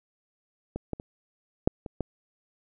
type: clicks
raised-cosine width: 2 ms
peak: -19 / -17 / -25 / -6 / -23 / -15 dBFS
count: 6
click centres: 0.76 / 0.933 / 0.999 / 1.675 / 1.862 / 2.007 s
effects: none